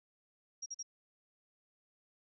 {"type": "tone bursts", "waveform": "sine", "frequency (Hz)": 5640, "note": "F8", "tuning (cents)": 16, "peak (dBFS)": -39, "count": 3, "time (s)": [0.62, 0.829], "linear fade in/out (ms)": 10, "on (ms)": 41, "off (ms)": 43, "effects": []}